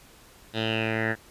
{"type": "tone with low-pass filter sweep", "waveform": "10% pulse", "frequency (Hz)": 111.3, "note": "A2", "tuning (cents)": 20, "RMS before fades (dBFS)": -27, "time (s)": [0.53, 1.16], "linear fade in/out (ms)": 50, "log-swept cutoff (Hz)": [3600, 1700], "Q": 6.4, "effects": ["pink hiss -53 dBFS RMS until 1.3 s", "resampled to 32000 Hz"]}